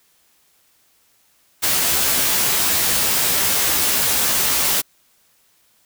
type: noise with comb filter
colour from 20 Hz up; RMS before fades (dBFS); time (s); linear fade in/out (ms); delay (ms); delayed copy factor
white; -18; 1.62-4.82; 20; 15; +0.85
effects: white hiss -59 dBFS RMS until 5.85 s